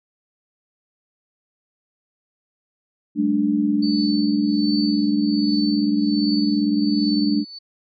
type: chord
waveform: sine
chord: G suspended second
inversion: none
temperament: equal with one note detuned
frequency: 196 / 216.1 / 293.7 Hz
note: G3 / A3 / D4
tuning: 0 / -31 / 0 cents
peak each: -25 / -21 / -19 dBFS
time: 3.15-7.45 s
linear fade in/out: 50 ms
type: tone with tremolo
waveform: sine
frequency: 4499 Hz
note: C#8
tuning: 25 cents sharp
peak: -25 dBFS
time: 3.82-7.59 s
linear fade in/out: 10 ms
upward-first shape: triangle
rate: 1.3 Hz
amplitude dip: 80%
effects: none